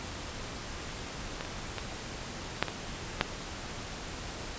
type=clicks; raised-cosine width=0.3 ms; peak=-19 / -25 / -17 / -8 / -18 / -7 dBFS; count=6; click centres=1.409 / 1.45 / 1.783 / 2.626 / 2.683 / 3.211 s; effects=pink hiss -40 dBFS RMS until 4.58 s + resampled to 16000 Hz

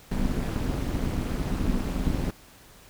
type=noise with amplitude modulation; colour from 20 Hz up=brown; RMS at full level=-23 dBFS; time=0.11-2.31 s; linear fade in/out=5 ms; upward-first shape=sine; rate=220 Hz; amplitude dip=95%; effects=pink hiss -52 dBFS RMS until 2.89 s

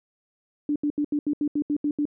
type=tone bursts; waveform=sine; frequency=293.7 Hz; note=D4; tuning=in tune; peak=-21 dBFS; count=10; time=0.69-2.054 s; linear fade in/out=2 ms; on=68 ms; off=76 ms; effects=none

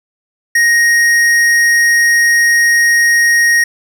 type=tone with hard clipping; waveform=sine; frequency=1872 Hz; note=A#6; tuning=7 cents sharp; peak=-9 dBFS; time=0.55-3.64 s; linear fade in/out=5 ms; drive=12 dB; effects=none

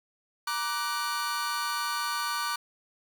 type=tone cluster; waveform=40% pulse; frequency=944 / 1174 / 1500 / 4296 / 4544 Hz; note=A#5 / D6 / F#6 / C8 / C#8; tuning=+22 / -1 / +23 / +45 / +42 cents; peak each=-35 / -31 / -34 / -39 / -39 dBFS; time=0.47-2.56 s; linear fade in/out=5 ms; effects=none

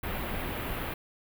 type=band-stop noise; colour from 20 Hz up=pink; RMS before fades=-34 dBFS; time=0.03-0.94 s; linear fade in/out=5 ms; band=3100 to 13000 Hz; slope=24 dB/octave; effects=none

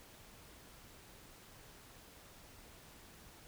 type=silence; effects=pink hiss -58 dBFS RMS until 3.47 s

